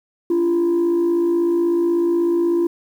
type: tone pair together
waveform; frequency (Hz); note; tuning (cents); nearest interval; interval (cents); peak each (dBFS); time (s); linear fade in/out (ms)
sine; 286.3 / 342.6; D4 / F4; -44 / -33; minor third; 311; -23 / -13; 0.3-2.67; 5
effects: tanh soft clip ceiling -13 dBFS + 8-bit